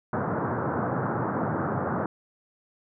pink band-pass noise, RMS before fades -28 dBFS, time 0.13-2.06 s, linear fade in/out 2 ms, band 100 to 1500 Hz, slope 48 dB/octave, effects none

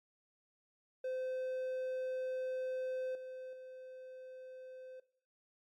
triangle tone with level steps, 515 Hz, C5, 28 cents flat, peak -34 / -42 / -46 dBFS, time 1.04-5 s, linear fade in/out 5 ms, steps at 3.15 / 3.53 s, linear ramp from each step 2 ms, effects noise-tail reverb RT60 0.5 s tail -17 dB re dry + MP3 96 kbps

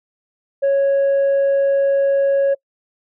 sine tone, 553 Hz, C#5, 4 cents flat, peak -10 dBFS, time 0.62-2.55 s, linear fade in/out 20 ms, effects noise-tail reverb RT60 0.1 s tail -26 dB re dry + tanh soft clip ceiling -12 dBFS

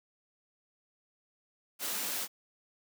white high-pass noise, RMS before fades -35 dBFS, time 1.79-2.28 s, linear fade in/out 50 ms, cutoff 180 Hz, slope 96 dB/octave, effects none

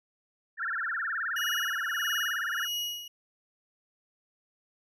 sine tone with vibrato, 1568 Hz, G6, in tune, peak -29 dBFS, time 0.57-2.68 s, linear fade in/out 50 ms, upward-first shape sine, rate 19 Hz, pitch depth 270 cents each way
35% pulse tone with tremolo, 2900 Hz, F#7, 35 cents flat, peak -28 dBFS, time 1.36-3.08 s, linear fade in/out 5 ms, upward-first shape sine, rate 1.6 Hz, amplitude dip 75%
effects none

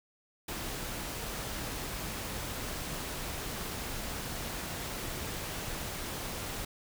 pink noise, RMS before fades -38 dBFS, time 0.48-6.65 s, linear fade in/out 5 ms, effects none

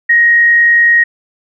sine tone with frequency modulation, 1879 Hz, A#6, 13 cents sharp, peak -5 dBFS, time 0.09-1.04 s, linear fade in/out 10 ms, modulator 50.4 Hz, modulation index 0.23, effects none

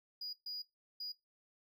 triangle tone bursts at uneven times, 4900 Hz, D#8, 27 cents flat, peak -40 dBFS, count 3, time 0.21-0.33 / 0.46-0.62 / 1-1.12 s, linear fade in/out 5 ms, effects noise-tail reverb RT60 0.2 s tail -18 dB re dry

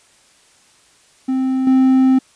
triangle tone with level steps, 261.6 Hz, C4, in tune, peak -13 / -7 dBFS, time 1.28-2.19 s, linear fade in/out 10 ms, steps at 1.67 s, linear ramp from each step 2 ms, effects white hiss -52 dBFS RMS until 2.35 s + resampled to 22050 Hz

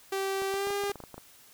sawtooth tone with pitch glide, 388.5 to 403.1 Hz, G4 to G4, -16 to +48 cents, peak -25 dBFS, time 0.12-0.92 s, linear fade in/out 5 ms, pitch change +64 cents, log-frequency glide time 0.49-0.71 s
clicks, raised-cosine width 1 ms, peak -28 dBFS, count 11, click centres 0.42 / 0.54 / 0.671 / 0.705 / 0.837 / 0.897 / 0.957 / 1.003 / 1.038 / 1.143 / 1.18 s
effects white hiss -56 dBFS RMS until 1.53 s

